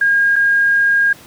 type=tone with dropouts; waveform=sine; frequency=1623 Hz; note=G#6; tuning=40 cents flat; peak=-10 dBFS; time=0.01-1.13 s; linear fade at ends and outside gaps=5 ms; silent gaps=0.359-0.362 s; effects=pink hiss -41 dBFS RMS until 1.26 s + high-pass 80 Hz 12 dB/octave